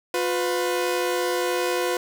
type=tone pair together; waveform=sawtooth; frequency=356.6 / 499.5 Hz; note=F4 / B4; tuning=+36 / +20 cents; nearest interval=tritone; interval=584 cents; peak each=-21 dBFS; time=0.14-1.97 s; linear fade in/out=2 ms; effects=none

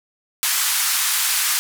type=band-pass noise; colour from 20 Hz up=white; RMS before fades=-20 dBFS; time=0.43-1.59 s; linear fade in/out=0 ms; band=1000 to 14000 Hz; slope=24 dB/octave; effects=none

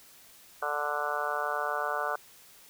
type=harmonic tone; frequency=147.4 Hz; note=D3; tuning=7 cents sharp; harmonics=3 / 4 / 5 / 6 / 7 / 8 / 9 / 10; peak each=-40 / -36 / -36 / -39 / -39 / -35 / -38 / -35 dBFS; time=0.62-2.16 s; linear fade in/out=5 ms; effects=white hiss -55 dBFS RMS until 2.69 s

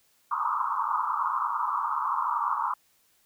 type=band-pass noise; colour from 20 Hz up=pink; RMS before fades=-28 dBFS; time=0.31-2.74 s; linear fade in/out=5 ms; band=900 to 1300 Hz; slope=96 dB/octave; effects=white hiss -66 dBFS RMS until 3.25 s

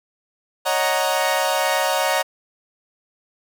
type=chord; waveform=sawtooth; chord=D# minor seventh; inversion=third; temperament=equal; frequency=554.4 / 622.3 / 740 / 932.3 Hz; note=C#5 / D#5 / F#5 / A#5; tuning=0 / 0 / 0 / 0 cents; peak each=-20 dBFS; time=0.65-2.23 s; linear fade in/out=20 ms; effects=none

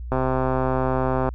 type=click train; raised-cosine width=1 ms; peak=-9 dBFS; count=153; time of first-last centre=0.12-1.289 s; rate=130 Hz; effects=added 60 Hz sine -30 dBFS peak until 1.34 s

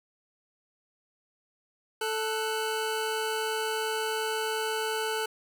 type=tone pair together; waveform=25% pulse; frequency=440 / 1488.6 Hz; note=A4 / F#6; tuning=0 / +10 cents; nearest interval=octave + major sixth; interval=2110 cents; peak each=-26 / -30 dBFS; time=2.01-5.26 s; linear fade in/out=5 ms; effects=none

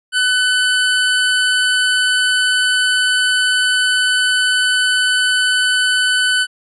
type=tone; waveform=25% pulse; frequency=1503 Hz; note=F#6; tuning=27 cents sharp; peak=-9 dBFS; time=0.12-6.47 s; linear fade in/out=50 ms; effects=resampled to 24000 Hz

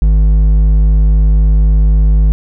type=tone with hard clipping; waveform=sine; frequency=51.91 Hz; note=G#1; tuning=in tune; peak=-7 dBFS; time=0.02-2.32 s; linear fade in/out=0 ms; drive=6 dB; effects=none

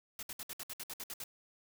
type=noise bursts; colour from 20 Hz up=white; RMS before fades=-43 dBFS; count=11; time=0.19-1.239 s; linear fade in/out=2 ms; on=39 ms; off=62 ms; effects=none

